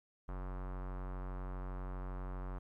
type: tone with low-pass filter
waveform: square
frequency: 46.25 Hz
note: F#1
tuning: in tune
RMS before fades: -42 dBFS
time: 0.28-2.59 s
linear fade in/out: 10 ms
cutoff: 1200 Hz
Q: 2.2
effects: 13-bit